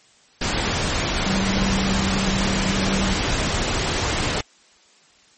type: tone in noise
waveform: sine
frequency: 193.1 Hz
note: G3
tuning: 26 cents flat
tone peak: -22 dBFS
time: 1.26-3.14 s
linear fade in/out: 5 ms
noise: pink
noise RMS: -22 dBFS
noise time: 0.41-4.41 s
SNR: -3 dB
effects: white hiss -54 dBFS RMS until 5.37 s + MP3 32 kbps